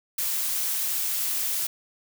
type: noise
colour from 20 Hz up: blue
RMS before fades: -27 dBFS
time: 0.18-1.67 s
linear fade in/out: 5 ms
effects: none